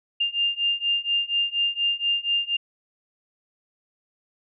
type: beating tone pair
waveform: sine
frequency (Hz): 2800 / 2804.2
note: F7 / F7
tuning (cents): +4 / +6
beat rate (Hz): 4.2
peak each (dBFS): -25 / -24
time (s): 0.2-2.57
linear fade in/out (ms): 10
effects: none

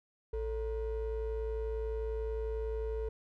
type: ring-modulated tone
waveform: triangle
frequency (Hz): 248.6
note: B3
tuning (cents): +12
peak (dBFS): -28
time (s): 0.33-3.09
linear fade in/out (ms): 5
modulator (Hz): 193
effects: none

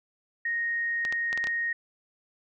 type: tone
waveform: sine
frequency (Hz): 1864.7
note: A#6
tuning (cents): 0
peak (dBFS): -26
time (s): 0.45-1.73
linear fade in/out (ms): 5
type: clicks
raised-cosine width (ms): 0.2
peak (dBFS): -17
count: 6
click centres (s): 1.051 / 1.125 / 1.329 / 1.376 / 1.441 / 1.471
effects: none

